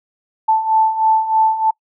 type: beating tone pair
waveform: sine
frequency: 878 / 881.2 Hz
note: A5 / A5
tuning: -4 / +2 cents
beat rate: 3.2 Hz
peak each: -18 / -13 dBFS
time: 0.48-1.71 s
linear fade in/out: 10 ms
effects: noise-tail reverb RT60 0.1 s tail -25 dB re dry

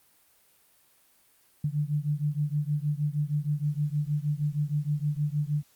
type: beating tone pair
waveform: sine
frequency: 145.3 / 151.7 Hz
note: D3 / D#3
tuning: -18 / -44 cents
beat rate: 6.4 Hz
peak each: -28 / -29 dBFS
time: 1.64-5.63 s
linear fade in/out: 5 ms
effects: white hiss -63 dBFS RMS until 5.75 s + Opus 32 kbps

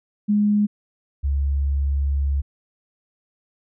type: tone pair in turn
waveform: sine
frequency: 207.7 / 69.83 Hz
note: G#3 / C#2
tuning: 0 / +13 cents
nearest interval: octave + perfect fifth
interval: 1887 cents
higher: first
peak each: -15 / -18 dBFS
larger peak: first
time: 0.28-0.67 / 1.23-2.42 s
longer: second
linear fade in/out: 20 ms
effects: none

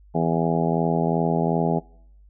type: harmonic tone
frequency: 82.7 Hz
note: E2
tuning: 6 cents sharp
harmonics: 2 / 3 / 4 / 5 / 6 / 7 / 8 / 9 / 10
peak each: -23 / -27 / -31 / -27 / -31 / -33 / -28 / -31 / -30 dBFS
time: 0.14-1.8 s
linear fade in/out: 20 ms
effects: noise-tail reverb RT60 0.7 s tail -24 dB re dry + added 50 Hz sine -48 dBFS peak until 2.29 s

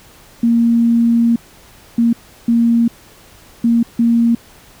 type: tone bursts at uneven times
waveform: sine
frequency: 233.1 Hz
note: A#3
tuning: in tune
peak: -9 dBFS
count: 5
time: 0.43-1.36 / 1.98-2.13 / 2.48-2.88 / 3.64-3.83 / 3.99-4.35 s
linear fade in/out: 5 ms
effects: pink hiss -44 dBFS RMS until 4.8 s

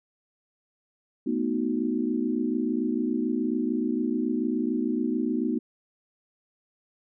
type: chord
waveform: sine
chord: B dominant seventh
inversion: third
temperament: equal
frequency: 220 / 246.9 / 311.1 / 370 Hz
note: A3 / B3 / D#4 / F#4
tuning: 0 / 0 / 0 / 0 cents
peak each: -31 / -27 / -29 / -33 dBFS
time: 1.26-5.59 s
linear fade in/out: 10 ms
effects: none

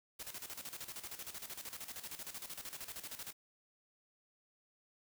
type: noise with tremolo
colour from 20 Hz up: white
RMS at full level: -45 dBFS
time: 0.19-3.33 s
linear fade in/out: 10 ms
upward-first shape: square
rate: 13 Hz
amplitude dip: 70%
effects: none

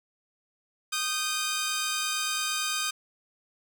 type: tone pair together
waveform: 10% pulse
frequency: 1234 / 1554.7 Hz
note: D#6 / G6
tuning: -15 / -15 cents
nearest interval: major third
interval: 400 cents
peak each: -21 / -23 dBFS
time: 0.92-2.91 s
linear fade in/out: 10 ms
effects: none

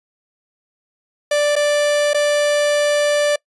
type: tone with dropouts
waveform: 45% pulse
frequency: 587.3 Hz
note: D5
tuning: in tune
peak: -14 dBFS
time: 1.31-3.36 s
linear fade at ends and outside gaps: 5 ms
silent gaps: 1.556-1.562 / 2.134-2.144 s
effects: noise-tail reverb RT60 0.1 s tail -24 dB re dry + resampled to 24000 Hz

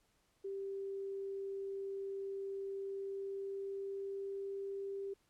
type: tone with pitch glide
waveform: sine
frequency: 392 to 394.3 Hz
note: G4 to G4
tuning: 0 to +10 cents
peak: -39 dBFS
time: 0.44-5.14 s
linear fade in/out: 10 ms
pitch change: +10 cents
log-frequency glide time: 2.76-4.83 s
effects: pink hiss -75 dBFS RMS until 5.29 s + low-pass 12000 Hz 12 dB/octave

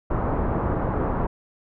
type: low-pass noise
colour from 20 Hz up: pink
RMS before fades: -24 dBFS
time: 0.1-1.27 s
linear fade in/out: 10 ms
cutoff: 1200 Hz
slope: 24 dB/octave
effects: none

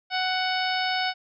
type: harmonic tone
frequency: 743 Hz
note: F#5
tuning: 7 cents sharp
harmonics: 1 / 2 / 3 / 4 / 5 / 6 / 7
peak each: -27 / -30 / -32 / -33 / -34 / -35 / -35 dBFS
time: 0.1-1.14 s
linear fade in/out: 50 ms
effects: none

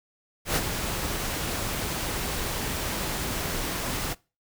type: noise with ADSR envelope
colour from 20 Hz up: pink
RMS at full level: -23 dBFS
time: 0.45-4.15 s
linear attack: 110 ms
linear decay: 44 ms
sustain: -7 dB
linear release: 30 ms
effects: noise-tail reverb RT60 0.3 s tail -23 dB re dry

